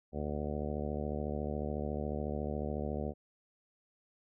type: harmonic tone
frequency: 74 Hz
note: D2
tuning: 14 cents sharp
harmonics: 1 / 2 / 3 / 4 / 5 / 6 / 7 / 8 / 9 / 10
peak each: -39 / -42 / -40 / -47 / -44 / -43 / -44 / -44 / -51 / -48 dBFS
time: 0.12-3.14 s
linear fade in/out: 50 ms
effects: none